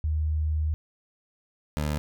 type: tone pair in turn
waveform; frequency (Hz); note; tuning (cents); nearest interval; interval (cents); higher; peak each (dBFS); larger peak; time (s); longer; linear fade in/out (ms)
sine / 20% pulse; 77.2 / 74.66; D#2 / D2; -13 / +29; minor second; 58; first; -23 / -21; second; 0.04-0.74 / 1.77-1.98; first; 0
effects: none